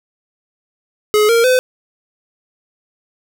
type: tone with pitch steps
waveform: square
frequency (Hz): 422.8 / 463.7 / 508.6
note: G#4 / A#4 / C5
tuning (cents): +31 / -9 / -49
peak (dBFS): -10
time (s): 1.14-1.59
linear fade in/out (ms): 0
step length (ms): 150
effects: none